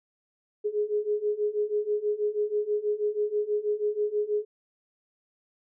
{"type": "beating tone pair", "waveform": "sine", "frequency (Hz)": [415.3, 421.5], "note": ["G#4", "G#4"], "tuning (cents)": [0, 26], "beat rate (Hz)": 6.2, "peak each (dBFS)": [-29, -27], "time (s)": [0.64, 4.45], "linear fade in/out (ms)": 20, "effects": []}